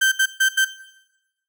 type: tone bursts at uneven times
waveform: 35% pulse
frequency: 1558 Hz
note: G6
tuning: 11 cents flat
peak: -13 dBFS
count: 4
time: 0.01-0.12 / 0.19-0.26 / 0.4-0.49 / 0.57-0.65 s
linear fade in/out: 10 ms
effects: noise-tail reverb RT60 1.0 s tail -17 dB re dry